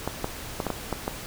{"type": "clicks", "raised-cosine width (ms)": 1, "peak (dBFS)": -12, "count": 7, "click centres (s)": [0.076, 0.244, 0.602, 0.667, 0.703, 0.927, 1.079], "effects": ["pink hiss -38 dBFS RMS until 1.26 s"]}